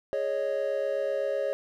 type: chord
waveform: triangle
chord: Ab suspended fourth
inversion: none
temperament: equal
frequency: 415.3 / 554.4 / 622.3 Hz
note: Ab4 / Db5 / Eb5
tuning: 0 / 0 / 0 cents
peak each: -32 / -26 / -31 dBFS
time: 0.13-1.53 s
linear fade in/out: 0 ms
effects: none